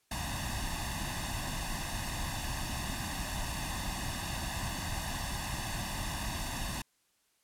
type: noise with comb filter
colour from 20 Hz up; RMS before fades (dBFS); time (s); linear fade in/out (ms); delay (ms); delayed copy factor
pink; -36; 0.11-6.82; 5; 1.1; +0.85
effects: white hiss -73 dBFS RMS until 7.43 s + low-pass 12000 Hz 12 dB/octave